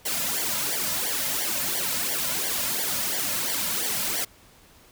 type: noise with flanger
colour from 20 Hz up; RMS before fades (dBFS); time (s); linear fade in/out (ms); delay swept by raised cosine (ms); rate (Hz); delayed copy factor
white; -27; 0.05-4.25; 10; 0.76 to 2.66; 2.9; -0.85
effects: pink hiss -54 dBFS RMS until 4.91 s